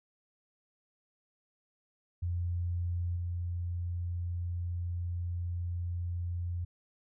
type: tone with level steps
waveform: sine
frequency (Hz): 87.31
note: F2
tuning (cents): 0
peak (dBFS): -30 / -32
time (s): 2.22-6.65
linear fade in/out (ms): 10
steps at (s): 3.16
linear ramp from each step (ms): 5
effects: none